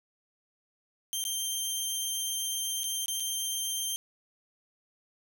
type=tone with dropouts; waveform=15% pulse; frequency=3154 Hz; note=G7; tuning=10 cents sharp; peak=-23 dBFS; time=1.13-3.96 s; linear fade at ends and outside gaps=0 ms; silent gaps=1.24-1.251 / 2.834-2.841 / 3.059-3.082 / 3.199-3.204 s; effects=none